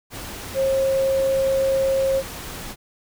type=tone in noise; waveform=sine; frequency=537 Hz; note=C5; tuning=45 cents sharp; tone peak=-17 dBFS; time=0.54-2.23 s; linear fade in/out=50 ms; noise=pink; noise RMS=-34 dBFS; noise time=0.1-2.76 s; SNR=+14 dB; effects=none